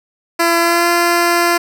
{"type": "tone with pitch glide", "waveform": "10% pulse", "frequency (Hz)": [338.1, 344.6], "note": ["E4", "F4"], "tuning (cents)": [44, -23], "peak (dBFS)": -3, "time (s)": [0.39, 1.58], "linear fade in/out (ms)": 10, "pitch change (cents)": 33, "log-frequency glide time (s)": [0.59, 0.89], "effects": []}